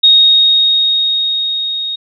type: tone with level ramp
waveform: sine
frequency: 3736 Hz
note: A#7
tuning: 3 cents sharp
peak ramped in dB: -3 to -17 dBFS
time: 0.03-1.96 s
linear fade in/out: 10 ms
effects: none